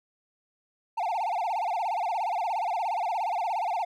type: tone with vibrato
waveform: triangle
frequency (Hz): 795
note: G5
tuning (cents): +24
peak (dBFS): -24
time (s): 0.97-3.85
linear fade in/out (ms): 10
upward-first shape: sine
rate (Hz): 17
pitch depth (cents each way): 250
effects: none